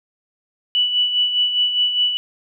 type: tone with tremolo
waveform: sine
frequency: 2960 Hz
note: F#7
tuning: in tune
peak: -13 dBFS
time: 0.75-2.17 s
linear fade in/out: 0 ms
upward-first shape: sine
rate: 4.9 Hz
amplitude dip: 55%
effects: none